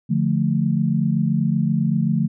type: chord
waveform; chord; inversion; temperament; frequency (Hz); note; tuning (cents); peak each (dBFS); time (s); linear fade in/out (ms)
sine; D minor; none; equal; 146.83 / 174.61 / 220; D3 / F3 / A3; 0 / 0 / 0; -21; 0.09-2.28; 20
effects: none